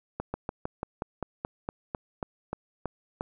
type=slowing click train; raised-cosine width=1 ms; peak=-17 dBFS; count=14; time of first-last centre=0.2-3.209 s; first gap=140 ms; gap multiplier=1.08; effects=none